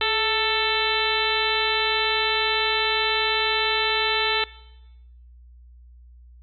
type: harmonic tone with a mistuned harmonic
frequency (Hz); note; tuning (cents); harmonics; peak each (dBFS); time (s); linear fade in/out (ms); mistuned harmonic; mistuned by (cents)
441.9; A4; +7; 1 / 2 / 3 / 4 / 5 / 6 / 7 / 8 / 9; -29 / -29 / -29 / -29 / -29 / -29 / -29 / -29 / -29; 0.01-4.44; 2; 1; -49
effects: noise-tail reverb RT60 1.0 s tail -21 dB re dry + added 60 Hz sine -45 dBFS peak until 6.42 s